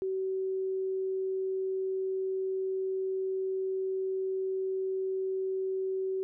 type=tone; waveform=sine; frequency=380 Hz; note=F#4; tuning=46 cents sharp; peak=-29 dBFS; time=0.02-6.23 s; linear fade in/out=0 ms; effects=none